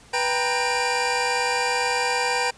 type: tone cluster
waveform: 25% pulse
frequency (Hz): 492.3 / 787 / 925 / 2381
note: B4 / G5 / A#5 / D7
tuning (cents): -6 / +7 / -14 / +23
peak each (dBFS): -23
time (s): 0.13-2.51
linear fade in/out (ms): 10
effects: pink hiss -50 dBFS RMS until 2.57 s + resampled to 22050 Hz